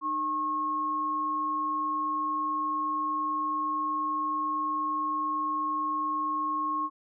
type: tone pair together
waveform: sine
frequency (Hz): 304.8 / 1086.2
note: D#4 / C#6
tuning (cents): -36 / -36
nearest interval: octave + minor seventh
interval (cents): 2200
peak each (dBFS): -37 / -27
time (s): 0.01-6.9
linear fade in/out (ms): 50
effects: none